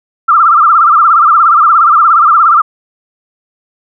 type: tone with vibrato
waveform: sine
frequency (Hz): 1269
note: D#6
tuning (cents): +34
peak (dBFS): -3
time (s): 0.28-2.62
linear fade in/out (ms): 10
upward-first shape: sine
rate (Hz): 17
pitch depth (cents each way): 140
effects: none